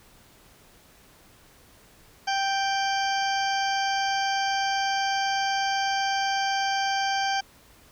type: harmonic tone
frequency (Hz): 784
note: G5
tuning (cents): 0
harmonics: 1 / 2 / 3 / 4 / 6 / 7 / 8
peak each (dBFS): -25 / -30 / -36 / -34 / -35 / -39 / -40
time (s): 2.27-7.41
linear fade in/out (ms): 10
effects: pink hiss -55 dBFS RMS until 7.91 s